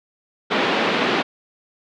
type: band-pass noise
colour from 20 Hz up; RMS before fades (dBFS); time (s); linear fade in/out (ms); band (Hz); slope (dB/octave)
pink; -20; 0.5-1.23; 20; 210 to 3600; 24
effects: none